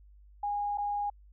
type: tone with dropouts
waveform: sine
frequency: 820 Hz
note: G#5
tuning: 22 cents flat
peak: -29 dBFS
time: 0.43-1.1 s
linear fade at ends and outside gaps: 5 ms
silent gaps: 0.775-0.782 s
effects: added 50 Hz sine -53 dBFS peak until 1.32 s